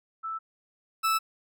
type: tone pair in turn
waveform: sine / 40% pulse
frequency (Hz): 1318.5 / 1313.4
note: E6 / E6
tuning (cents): 0 / -7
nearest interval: unison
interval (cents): 7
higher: first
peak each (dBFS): -31 / -22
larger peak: second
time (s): 0.23-0.39 / 1.03-1.19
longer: neither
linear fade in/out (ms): 20
effects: none

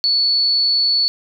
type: tone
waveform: sine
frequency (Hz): 4435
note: C#8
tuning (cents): 0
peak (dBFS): -13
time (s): 0.04-1.08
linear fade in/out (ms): 0
effects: none

